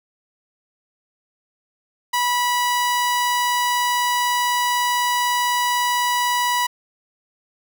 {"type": "tone", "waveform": "sawtooth", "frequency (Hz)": 978, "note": "B5", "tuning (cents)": -17, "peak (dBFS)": -14, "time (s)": [2.13, 6.67], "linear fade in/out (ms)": 10, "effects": []}